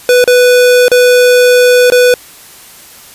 square tone with dropouts, 495 Hz, B4, 4 cents sharp, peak -4 dBFS, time 0.09-2.14 s, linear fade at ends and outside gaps 1 ms, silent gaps 0.241-0.276 / 0.882-0.916 / 1.901-1.921 s, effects white hiss -35 dBFS RMS until 3.14 s + resampled to 32000 Hz

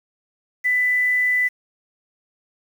sine tone with quantisation, 1993 Hz, B6, 15 cents sharp, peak -16 dBFS, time 0.64-1.49 s, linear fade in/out 20 ms, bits 7, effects none

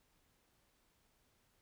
silence, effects pink hiss -75 dBFS RMS until 1.61 s

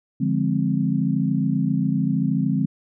sine chord, D half-diminished seventh, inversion none, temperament equal, 146.83 / 174.61 / 207.7 / 261.6 Hz, D3 / F3 / Ab3 / C4, 0 / 0 / 0 / 0 cents, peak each -24 dBFS, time 0.2-2.66 s, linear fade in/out 10 ms, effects none

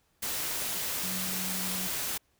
sine tone in noise, 185.3 Hz, F#3, 3 cents sharp, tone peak -38 dBFS, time 1.03-1.88 s, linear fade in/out 10 ms, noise white, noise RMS -33 dBFS, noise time 0.22-2.18 s, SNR -8 dB, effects pink hiss -71 dBFS RMS until 2.39 s

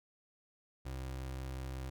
30% pulse tone, 65.41 Hz, C2, in tune, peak -37 dBFS, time 0.85-1.9 s, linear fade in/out 10 ms, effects none

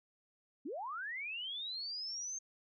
sine linear sweep, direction up, 233.1 to 6400 Hz, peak -39 dBFS, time 0.65-2.39 s, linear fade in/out 10 ms, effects none

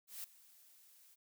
blue noise with ADSR envelope, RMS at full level -44 dBFS, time 0.07-1.16 s, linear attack 170 ms, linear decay 4 ms, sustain -20 dB, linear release 29 ms, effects none

